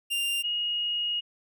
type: tone pair in turn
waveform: 45% pulse / sine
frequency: 2794 / 2876 Hz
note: F7 / F#7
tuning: 0 / -50 cents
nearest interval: minor second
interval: 50 cents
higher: second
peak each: -26 dBFS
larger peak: neither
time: 0.1-0.43 / 0.43-1.21 s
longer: second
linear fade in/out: 20 ms
effects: none